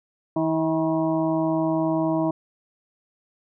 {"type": "harmonic tone with a mistuned harmonic", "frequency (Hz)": 160.6, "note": "E3", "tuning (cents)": -45, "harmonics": [1, 2, 4, 5, 6, 7], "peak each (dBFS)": [-29, -22, -26, -36, -31, -38], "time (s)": [0.36, 2.31], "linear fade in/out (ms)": 5, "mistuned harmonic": 7, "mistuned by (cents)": -61, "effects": []}